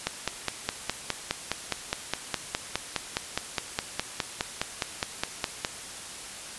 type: click train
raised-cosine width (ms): 0.2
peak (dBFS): -8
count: 28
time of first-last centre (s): 0.07-5.649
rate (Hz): 4.84
effects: white hiss -40 dBFS RMS until 6.58 s + resampled to 24000 Hz